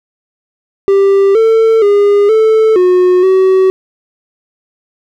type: tone with pitch steps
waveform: triangle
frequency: 393.7 / 447.9 / 407 / 439.7 / 363.5 / 377.9 Hz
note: G4 / A4 / G#4 / A4 / F#4 / F#4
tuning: +8 / +31 / -35 / -1 / -31 / +37 cents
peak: -3 dBFS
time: 0.88-3.7 s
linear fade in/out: 0 ms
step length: 470 ms
effects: none